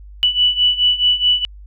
sine beating tone pair, 2960 / 2964.7 Hz, F#7 / F#7, 0 / +3 cents, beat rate 4.7 Hz, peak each -17 / -14 dBFS, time 0.23-1.45 s, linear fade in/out 0 ms, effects added 50 Hz sine -35 dBFS peak until 1.66 s

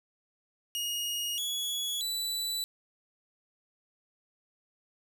sawtooth tone with pitch steps, 2870 / 3374 / 3966 Hz, F7 / G#7 / B7, +47 / +27 / +7 cents, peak -28 dBFS, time 0.75-2.64 s, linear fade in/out 0 ms, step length 630 ms, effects none

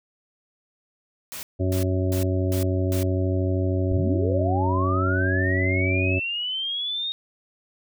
white noise bursts, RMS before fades -35 dBFS, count 5, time 1.32-3.03 s, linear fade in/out 0 ms, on 110 ms, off 290 ms
harmonic tone, 93 Hz, F#2, 9 cents sharp, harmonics 1 / 2 / 3 / 4 / 6 / 7, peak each -22 / -35 / -28 / -29 / -32 / -35 dBFS, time 1.59-6.2 s, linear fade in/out 20 ms
sine linear sweep, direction up, 40.77 to 3729 Hz, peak -25 dBFS, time 3.91-7.12 s, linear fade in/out 0 ms
effects none

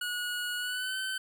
25% pulse tone with pitch glide, 1455 to 1531.8 Hz, F#6 to G6, -29 to -40 cents, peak -28 dBFS, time 0.01-1.18 s, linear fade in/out 5 ms, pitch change +89 cents, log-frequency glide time 0.57-0.97 s, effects none

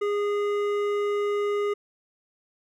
sine tone with hard clipping, 410.8 Hz, G#4, 19 cents flat, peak -25 dBFS, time 0.01-1.74 s, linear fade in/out 10 ms, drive 11 dB, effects none

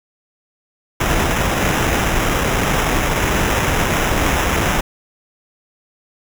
pink noise with sample-and-hold, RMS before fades -17 dBFS, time 1-4.81 s, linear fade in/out 5 ms, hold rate 4410 Hz, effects none

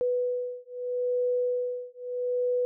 sine beating tone pair, 493.9 / 494.68 Hz, B4 / B4, 0 / +3 cents, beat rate 0.78 Hz, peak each -29 dBFS, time 0.01-2.65 s, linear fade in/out 0 ms, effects none

